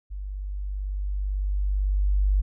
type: tone with level ramp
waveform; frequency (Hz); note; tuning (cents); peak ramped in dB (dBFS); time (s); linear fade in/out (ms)
sine; 49; G1; 0; -31 to -17; 0.1-2.42; 20
effects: none